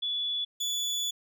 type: tone pair in turn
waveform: sine / 30% pulse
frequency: 3431 / 3445 Hz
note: A7 / A7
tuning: -44 / -37 cents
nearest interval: unison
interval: 7 cents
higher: second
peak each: -28 / -26 dBFS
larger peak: second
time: 0.02-0.45 / 0.6-1.11 s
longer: second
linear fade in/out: 10 ms
effects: none